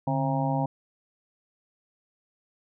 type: harmonic tone with a mistuned harmonic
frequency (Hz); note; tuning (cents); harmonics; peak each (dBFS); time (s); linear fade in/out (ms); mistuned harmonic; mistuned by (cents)
134.1; C3; +43; 1 / 2 / 4 / 5 / 6 / 7; -27 / -30 / -34 / -34 / -31 / -33; 0.07-0.66; 5; 1; +140
effects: none